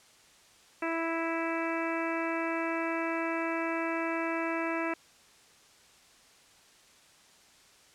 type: harmonic tone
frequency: 329.6 Hz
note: E4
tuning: in tune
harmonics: 1 / 2 / 3 / 4 / 5 / 6 / 7 / 8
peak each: -33 / -36 / -38 / -39 / -40 / -41 / -41 / -42 dBFS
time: 0.82-4.94 s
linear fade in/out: 5 ms
effects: white hiss -59 dBFS RMS until 7.94 s + low-pass 8000 Hz 12 dB/octave